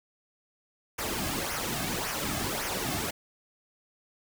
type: noise with flanger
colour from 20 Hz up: pink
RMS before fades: -32 dBFS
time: 0.98-3.11 s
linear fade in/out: 10 ms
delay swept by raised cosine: 0.24 to 2.14 ms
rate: 1.8 Hz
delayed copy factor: -0.65
effects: none